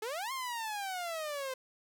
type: exponential two-way sweep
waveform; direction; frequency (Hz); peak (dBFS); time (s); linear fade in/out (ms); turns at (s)
sawtooth; up then down; 415.3 to 1082 to 513; -32; 0.02-1.54; 5; 0.32
effects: none